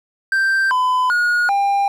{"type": "tone with pitch steps", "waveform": "triangle", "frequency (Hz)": [1569, 1009, 1443, 799], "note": ["G6", "B5", "F#6", "G5"], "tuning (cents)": [1, 37, -44, 33], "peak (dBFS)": -12, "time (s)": [0.32, 1.88], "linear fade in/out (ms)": 2, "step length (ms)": 390, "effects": ["9-bit"]}